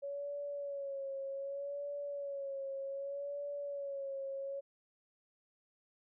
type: tone with vibrato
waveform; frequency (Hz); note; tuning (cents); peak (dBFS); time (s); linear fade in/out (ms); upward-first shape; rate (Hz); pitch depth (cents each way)
sine; 559; C#5; +14; -38; 0.02-4.61; 20; sine; 0.65; 45
effects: none